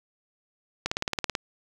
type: click train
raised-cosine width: 0.2 ms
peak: -9 dBFS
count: 10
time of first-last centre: 0.86-1.352 s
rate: 18.3 Hz
effects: 7-bit